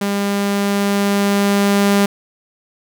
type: tone with level ramp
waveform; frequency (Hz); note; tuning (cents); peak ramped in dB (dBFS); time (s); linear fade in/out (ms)
sawtooth; 200.9; G3; +43; -13 to -7; 0.01-2.06; 5
effects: none